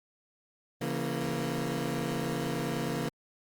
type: chord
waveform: 20% pulse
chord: A# diminished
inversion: first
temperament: equal with one note detuned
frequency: 138.59 / 168.18 / 233.1 Hz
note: C#3 / E3 / A#3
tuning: 0 / +35 / 0 cents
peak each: -30 dBFS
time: 0.81-3.09 s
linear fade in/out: 5 ms
effects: Opus 32 kbps